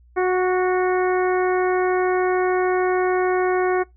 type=harmonic tone with a mistuned harmonic; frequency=366.7 Hz; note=F#4; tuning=15 cents flat; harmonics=1 / 2 / 3 / 4 / 5 / 6; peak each=-18 / -24 / -28 / -30 / -32 / -34 dBFS; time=0.16-3.84 s; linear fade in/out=20 ms; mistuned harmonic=3; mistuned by=+19 cents; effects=noise-tail reverb RT60 0.2 s tail -25 dB re dry + added 60 Hz sine -49 dBFS peak until 3.96 s